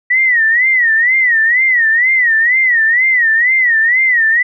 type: tone with vibrato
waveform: sine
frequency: 1929 Hz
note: B6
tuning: 41 cents flat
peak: -8 dBFS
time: 0.1-4.43 s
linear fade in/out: 10 ms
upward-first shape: sine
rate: 2.1 Hz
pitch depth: 150 cents each way
effects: none